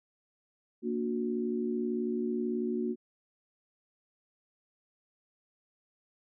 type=chord; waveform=sine; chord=Bb augmented; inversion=none; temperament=just; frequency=233.1 / 291.4 / 364.2 Hz; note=Bb3 / D4 / F#4; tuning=0 / -13 / -27 cents; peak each=-32 / -38 / -33 dBFS; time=0.82-2.96 s; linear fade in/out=50 ms; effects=none